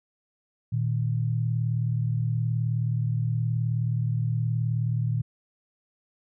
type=tone pair together; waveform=sine; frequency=116.54 / 155.56 Hz; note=A#2 / D#3; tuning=0 / 0 cents; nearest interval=perfect fourth; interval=500 cents; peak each=-24 / -29 dBFS; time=0.72-5.22 s; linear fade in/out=10 ms; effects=none